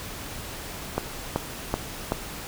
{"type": "click train", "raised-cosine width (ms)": 1, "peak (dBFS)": -9, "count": 4, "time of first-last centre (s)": [0.98, 2.121], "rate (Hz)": 2.63, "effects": ["pink hiss -37 dBFS RMS until 2.47 s"]}